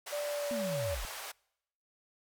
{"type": "band-pass noise", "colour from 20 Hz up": "pink", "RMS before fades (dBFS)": -43, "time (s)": [0.06, 1.32], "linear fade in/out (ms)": 10, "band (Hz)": [590, 16000], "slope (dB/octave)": 24}
{"type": "tone with pitch glide", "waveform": "sine", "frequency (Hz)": [585, 567.7], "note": ["D5", "C#5"], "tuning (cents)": [-7, 41], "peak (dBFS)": -33, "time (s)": [0.12, 0.95], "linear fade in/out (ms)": 10, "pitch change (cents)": -52, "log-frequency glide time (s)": [0.27, 0.74]}
{"type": "linear sweep", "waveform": "sine", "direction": "down", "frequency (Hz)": [248.3, 30.64], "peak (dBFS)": -36, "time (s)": [0.51, 1.05], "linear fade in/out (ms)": 0}
{"effects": ["noise-tail reverb RT60 0.8 s tail -26 dB re dry"]}